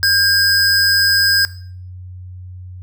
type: tone pair together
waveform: square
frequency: 1600 / 5046 Hz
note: G6 / D#8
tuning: +35 / +23 cents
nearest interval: octave + minor sixth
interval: 1988 cents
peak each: -15 dBFS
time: 0.03-1.45 s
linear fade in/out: 0 ms
effects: noise-tail reverb RT60 0.5 s tail -17 dB re dry + added 91 Hz sine -30 dBFS peak until 2.82 s